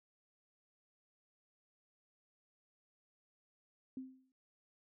sine tone with exponential decay, 260.7 Hz, C4, 6 cents flat, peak -39 dBFS, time 3.97-4.32 s, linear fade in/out 2 ms, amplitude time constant 74 ms, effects none

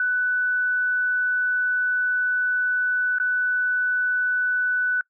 sine tone with dropouts, 1491 Hz, F#6, 13 cents sharp, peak -19 dBFS, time 0-5.01 s, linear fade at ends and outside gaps 2 ms, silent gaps 3.185-3.199 s, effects noise-tail reverb RT60 0.1 s tail -24 dB re dry

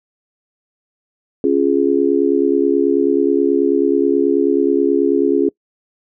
sine chord, Db major, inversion none, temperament just, 277.2 / 346.5 / 415.8 Hz, Db4 / F4 / Ab4, 0 / -14 / +2 cents, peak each -16 dBFS, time 1.44-5.49 s, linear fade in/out 2 ms, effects noise-tail reverb RT60 0.1 s tail -25 dB re dry

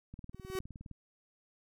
click train, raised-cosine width 5 ms, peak -34 dBFS, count 16, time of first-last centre 0.14-0.913 s, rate 19.4 Hz
45% pulse tone with exponential growth, 377.4 Hz, F#4, 34 cents sharp, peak -31 dBFS, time 0.33-0.59 s, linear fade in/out 2 ms, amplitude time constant 56 ms
effects none

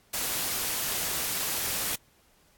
white noise, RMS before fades -30 dBFS, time 0.13-1.96 s, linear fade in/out 10 ms, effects pink hiss -63 dBFS RMS until 2.57 s + AAC 64 kbps

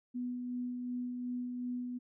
sine tone with tremolo, 246.9 Hz, B3, in tune, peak -34 dBFS, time 0.14-1.99 s, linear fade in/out 20 ms, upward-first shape sine, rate 2.7 Hz, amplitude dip 30%, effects none

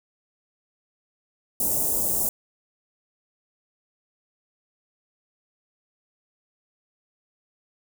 white band-stop noise, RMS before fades -24 dBFS, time 1.6-2.29 s, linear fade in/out 2 ms, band 730 to 7700 Hz, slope 24 dB/octave, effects none

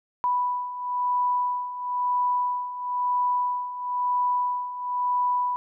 sine beating tone pair, 987 / 988 Hz, B5 / B5, -1 / 0 cents, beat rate 1 Hz, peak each -29 / -24 dBFS, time 0.24-5.56 s, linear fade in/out 0 ms, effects none

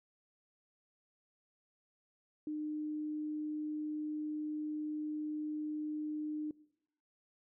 sine tone, 303.7 Hz, D#4, 42 cents flat, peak -36 dBFS, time 2.47-6.51 s, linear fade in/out 2 ms, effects noise-tail reverb RT60 0.8 s tail -21 dB re dry

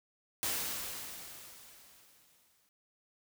white noise with exponential decay, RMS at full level -33 dBFS, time 0.43-2.69 s, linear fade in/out 0 ms, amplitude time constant 490 ms, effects none

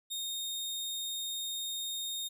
sawtooth tone, 3692 Hz, A#7, 17 cents flat, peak -32 dBFS, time 0.1-2.29 s, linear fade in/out 20 ms, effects none

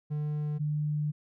triangle / sine tone pair in turn, 149.8 / 149.8 Hz, D3 / D3, +35 / +35 cents, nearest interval unison, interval 0 cents, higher neither, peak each -27 dBFS, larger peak neither, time 0.1-0.59 / 0.59-1.12 s, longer second, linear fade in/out 20 ms, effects none

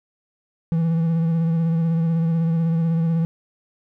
triangle tone with vibrato, 164.81 Hz, E3, in tune, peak -15 dBFS, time 0.72-3.25 s, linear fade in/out 0 ms, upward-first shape sine, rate 16 Hz, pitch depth 31 cents each way, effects none

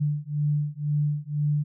sine beating tone pair, 146.83 / 148.83 Hz, D3 / D3, 0 / +23 cents, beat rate 2 Hz, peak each -26 / -26 dBFS, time 0-1.64 s, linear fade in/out 20 ms, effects none

